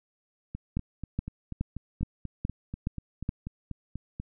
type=two click trains; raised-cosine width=5 ms; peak=-16 / -23 dBFS; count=7 / 16; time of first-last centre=0.77-3.291 / 0.55-4.2 s; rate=2.38 / 4.11 Hz; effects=none